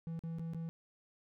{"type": "tone with dropouts", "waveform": "triangle", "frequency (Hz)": 164.81, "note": "E3", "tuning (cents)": 0, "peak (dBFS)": -36, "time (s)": [0.07, 0.69], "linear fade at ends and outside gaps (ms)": 0, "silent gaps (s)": [[0.192, 0.237], [0.385, 0.395], [0.535, 0.546]], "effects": []}